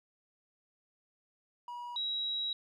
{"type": "tone pair in turn", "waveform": ["triangle", "sine"], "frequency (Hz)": [965, 3860], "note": ["B5", "B7"], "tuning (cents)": [-40, -40], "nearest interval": "2 octaves", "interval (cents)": 2400, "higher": "second", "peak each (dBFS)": [-38, -32], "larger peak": "second", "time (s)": [[1.68, 1.96], [1.96, 2.53]], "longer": "second", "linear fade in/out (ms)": 2, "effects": []}